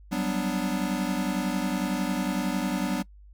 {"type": "chord", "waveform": "square", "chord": "G major seventh", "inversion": "third", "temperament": "equal", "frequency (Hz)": [185, 196, 246.9, 293.7], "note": ["F#3", "G3", "B3", "D4"], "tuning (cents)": [0, 0, 0, 0], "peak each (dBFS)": -32, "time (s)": [0.11, 3.03], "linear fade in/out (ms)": 20, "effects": ["noise-tail reverb RT60 0.1 s tail -22 dB re dry", "added 50 Hz sine -47 dBFS peak until 3.33 s"]}